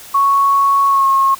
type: tone with pitch glide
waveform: sine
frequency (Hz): 1108.7 to 1084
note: C#6 to C#6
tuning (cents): 0 to -39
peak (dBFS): -9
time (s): 0.14-1.35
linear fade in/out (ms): 10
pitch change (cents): -39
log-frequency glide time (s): 0.88-1.06
effects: white hiss -36 dBFS RMS until 1.39 s